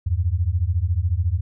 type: beating tone pair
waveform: sine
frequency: 80.8 / 94.8 Hz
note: E2 / F#2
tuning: -34 / +43 cents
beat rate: 14 Hz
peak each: -21 dBFS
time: 0.06-1.41 s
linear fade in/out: 10 ms
effects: none